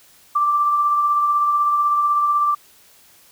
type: tone with tremolo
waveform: sine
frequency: 1174.7 Hz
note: D6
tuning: in tune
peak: -13 dBFS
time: 0.35-2.55 s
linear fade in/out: 10 ms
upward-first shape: triangle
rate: 16 Hz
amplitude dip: 35%
effects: white hiss -51 dBFS RMS until 3.31 s